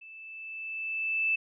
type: tone with level ramp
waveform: sine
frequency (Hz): 2636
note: E7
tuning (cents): -1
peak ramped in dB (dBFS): -46 to -23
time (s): 0.01-1.36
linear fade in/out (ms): 10
effects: none